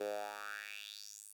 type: tone with high-pass filter sweep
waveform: 10% pulse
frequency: 103.4 Hz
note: G#2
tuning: 7 cents flat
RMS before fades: -45 dBFS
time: 0-1.33 s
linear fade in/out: 10 ms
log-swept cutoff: 430 to 10000 Hz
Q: 4.3
effects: 11-bit